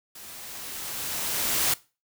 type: noise with level ramp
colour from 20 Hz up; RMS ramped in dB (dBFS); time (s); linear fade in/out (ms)
white; -44 to -23; 0.15-1.74; 5
effects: noise-tail reverb RT60 0.3 s tail -20 dB re dry